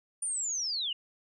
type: linear sweep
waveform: sine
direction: down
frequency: 9397 to 2790 Hz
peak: -30 dBFS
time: 0.22-0.93 s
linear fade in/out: 5 ms
effects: none